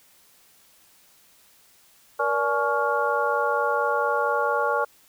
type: tone cluster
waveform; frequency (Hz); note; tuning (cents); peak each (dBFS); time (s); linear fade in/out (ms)
sine; 474.7 / 579 / 848 / 1116 / 1404; A#4 / D5 / G#5 / C#6 / F6; +31 / -25 / +36 / +11 / +9; -27; 2.19-4.85; 10
effects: white hiss -57 dBFS RMS until 5.08 s